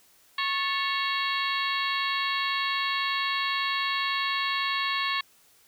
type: harmonic tone with a mistuned harmonic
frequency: 550 Hz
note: C#5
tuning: 14 cents flat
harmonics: 2 / 3 / 4 / 5 / 6 / 7 / 8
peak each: -30 / -32 / -33 / -34 / -35 / -35 / -36 dBFS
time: 0.38-5.21 s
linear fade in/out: 5 ms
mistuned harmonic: 3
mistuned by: +100 cents
effects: white hiss -60 dBFS RMS until 5.67 s